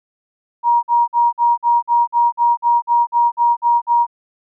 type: tone bursts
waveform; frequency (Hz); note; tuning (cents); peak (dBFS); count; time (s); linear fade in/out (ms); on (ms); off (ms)
sine; 948; A#5; +29; -10; 14; 0.63-4.067; 50; 200; 49
effects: none